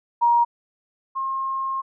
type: tone pair in turn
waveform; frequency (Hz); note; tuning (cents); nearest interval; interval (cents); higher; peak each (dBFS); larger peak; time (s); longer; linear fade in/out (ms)
sine; 946 / 1069.9; A#5 / C6; +25 / +38; major second; 213; second; -14 / -23; first; 0.21-0.45 / 1.15-1.82; second; 20
effects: none